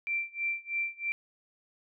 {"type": "tone with tremolo", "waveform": "sine", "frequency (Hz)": 2352, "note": "D7", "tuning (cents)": 2, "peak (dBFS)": -27, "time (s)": [0.07, 1.12], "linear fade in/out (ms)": 0, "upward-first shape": "sine", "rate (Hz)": 3.1, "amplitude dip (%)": 95, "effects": []}